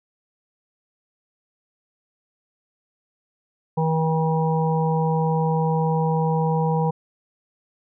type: harmonic tone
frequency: 160.3 Hz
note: E3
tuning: 48 cents flat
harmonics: 1 / 3 / 5 / 6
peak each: -20 / -25 / -27 / -28 dBFS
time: 3.77-6.91 s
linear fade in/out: 10 ms
effects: none